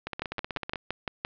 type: two click trains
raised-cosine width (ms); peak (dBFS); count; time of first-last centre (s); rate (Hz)
0.3; -13 / -16; 7 / 12; 0.22-1.249 / 0.07-0.758; 5.83 / 16
effects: low-pass 4000 Hz 12 dB/octave